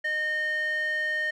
square tone with band-pass filter, 613 Hz, D#5, 26 cents flat, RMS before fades -28 dBFS, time 0.04-1.31 s, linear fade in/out 10 ms, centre 1900 Hz, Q 4.2, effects none

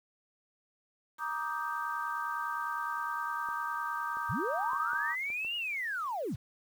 sine chord, Eb major seventh, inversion second, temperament equal with one note detuned, 940.4 / 1174.7 / 1244.5 / 1568 Hz, Bb5 / D6 / Eb6 / G6, +15 / 0 / 0 / 0 cents, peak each -38 dBFS, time 1.18-5.16 s, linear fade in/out 50 ms
clicks, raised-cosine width 1 ms, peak -37 dBFS, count 6, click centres 3.488 / 4.17 / 4.733 / 4.933 / 5.302 / 5.448 s
sine linear two-way sweep, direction up then down, 74.2 to 2900 to 74.2 Hz, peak -32 dBFS, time 4.29-6.36 s, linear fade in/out 10 ms, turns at 5.56 s
effects 9-bit

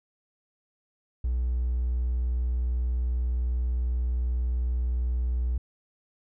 triangle tone with hard clipping, 61.3 Hz, B1, 12 cents flat, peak -24 dBFS, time 1.24-5.58 s, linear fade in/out 5 ms, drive 3 dB, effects none

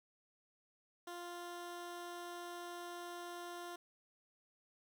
15% pulse tone, 349.2 Hz, F4, in tune, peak -39 dBFS, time 1.07-3.76 s, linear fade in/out 5 ms, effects none

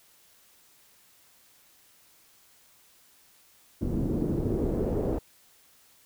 pink noise with low-pass filter sweep, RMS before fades -28 dBFS, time 3.81-5.19 s, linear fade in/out 10 ms, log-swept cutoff 290 to 480 Hz, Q 2.2, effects white hiss -60 dBFS RMS until 6.05 s

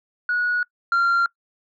sine tone pair in turn, 1459 / 1382.6 Hz, F#6 / F6, -25 / -18 cents, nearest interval minor second, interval 93 cents, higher first, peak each -18 / -13 dBFS, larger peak second, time 0.29-0.63 / 0.92-1.26 s, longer neither, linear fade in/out 2 ms, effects noise-tail reverb RT60 0.1 s tail -24 dB re dry + tanh soft clip ceiling -15 dBFS

